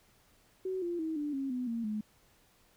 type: tone with pitch steps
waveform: sine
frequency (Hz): 375.3 / 346.1 / 319.3 / 294.5 / 271.6 / 250.5 / 231 / 213.1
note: F#4 / F4 / D#4 / D4 / C#4 / B3 / A#3 / G#3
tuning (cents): +25 / -16 / +45 / +5 / -35 / +25 / -16 / +45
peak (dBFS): -32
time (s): 0.65-2.01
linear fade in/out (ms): 5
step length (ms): 170
effects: pink hiss -66 dBFS RMS until 2.76 s

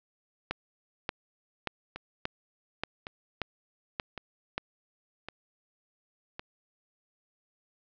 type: two click trains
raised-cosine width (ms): 0.3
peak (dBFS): -14 / -22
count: 8 / 5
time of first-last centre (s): 0.51-4.58 / 1.96-6.395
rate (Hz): 1.72 / 0.902
effects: low-pass 5000 Hz 12 dB/octave

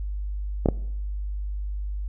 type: clicks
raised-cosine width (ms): 2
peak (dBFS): -6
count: 2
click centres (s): 0.659 / 0.687
effects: noise-tail reverb RT60 0.8 s tail -21 dB re dry + added 50 Hz sine -27 dBFS peak until 2.08 s

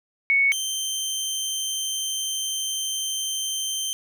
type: tone pair in turn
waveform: sine / 20% pulse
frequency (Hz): 2217 / 3124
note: C#7 / G7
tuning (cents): 0 / -7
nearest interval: tritone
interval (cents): 593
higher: second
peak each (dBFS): -16 / -20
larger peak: first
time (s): 0.3-0.52 / 0.52-3.93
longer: second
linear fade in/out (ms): 0
effects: none

